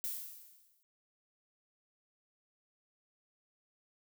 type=noise with exponential decay; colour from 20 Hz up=violet; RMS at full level=-36 dBFS; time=0.04-0.83 s; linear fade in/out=0 ms; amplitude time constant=170 ms; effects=none